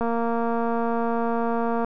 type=click train; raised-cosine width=1 ms; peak=-13 dBFS; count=427; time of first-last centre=0.01-1.846 s; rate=232 Hz; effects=none